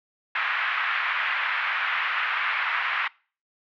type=band-pass noise; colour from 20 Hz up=pink; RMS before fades=-26 dBFS; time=0.35-3.08 s; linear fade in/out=5 ms; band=1200 to 2600 Hz; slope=24 dB/octave; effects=noise-tail reverb RT60 0.4 s tail -24 dB re dry + low-pass 4000 Hz 12 dB/octave